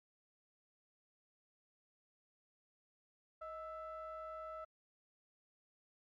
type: ring-modulated tone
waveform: triangle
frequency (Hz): 342.5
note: F4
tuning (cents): -34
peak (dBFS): -40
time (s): 3.41-4.65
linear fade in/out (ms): 10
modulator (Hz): 973
effects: Opus 48 kbps